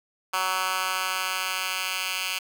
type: tone with high-pass filter sweep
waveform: 10% pulse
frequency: 186.7 Hz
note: F#3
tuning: 16 cents sharp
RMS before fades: -28 dBFS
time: 0.33-2.39 s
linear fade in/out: 10 ms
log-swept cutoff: 1200 to 2300 Hz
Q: 1.6
effects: none